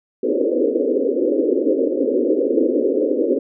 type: band-pass noise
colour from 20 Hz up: white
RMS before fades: -18 dBFS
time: 0.23-3.39 s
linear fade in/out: 5 ms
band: 250 to 540 Hz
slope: 96 dB/octave
effects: none